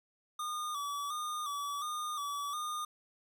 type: tone with vibrato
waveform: square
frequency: 1182 Hz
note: D6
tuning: 11 cents sharp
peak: -36 dBFS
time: 0.39-2.85 s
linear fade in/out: 5 ms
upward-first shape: square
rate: 1.4 Hz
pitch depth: 54 cents each way
effects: none